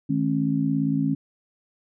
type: tone cluster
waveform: sine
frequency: 155.8 / 213.4 / 271 Hz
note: D#3 / G#3 / C#4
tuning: +3 / +47 / -39 cents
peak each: -25 / -27 / -23 dBFS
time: 0.09-1.15 s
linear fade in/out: 10 ms
effects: none

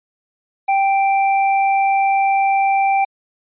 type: tone with tanh clipping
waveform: sine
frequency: 784 Hz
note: G5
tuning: in tune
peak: -15 dBFS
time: 0.68-3.05 s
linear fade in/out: 10 ms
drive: 18 dB
effects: resampled to 8000 Hz

